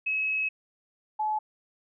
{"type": "tone pair in turn", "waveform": "sine", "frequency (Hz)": [2569, 857.3], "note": ["E7", "A5"], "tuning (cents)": [-45, -45], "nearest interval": "octave + perfect fifth", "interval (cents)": 1900, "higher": "first", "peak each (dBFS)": -25, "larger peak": "neither", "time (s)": [[0.06, 0.49], [1.19, 1.39]], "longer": "first", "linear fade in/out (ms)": 10, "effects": []}